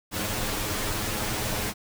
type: noise with comb filter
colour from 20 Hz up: pink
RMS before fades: -29 dBFS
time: 0.11-1.74 s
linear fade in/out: 50 ms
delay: 9.5 ms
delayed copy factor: +0.8
effects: none